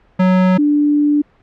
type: tone pair in turn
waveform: square / sine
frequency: 185 / 293.7 Hz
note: F#3 / D4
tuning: 0 / 0 cents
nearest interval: minor sixth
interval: 800 cents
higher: second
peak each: -10 dBFS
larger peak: neither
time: 0.19-0.58 / 0.58-1.22 s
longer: second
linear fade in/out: 10 ms
effects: pink hiss -53 dBFS RMS until 1.42 s + low-pass 2000 Hz 12 dB/octave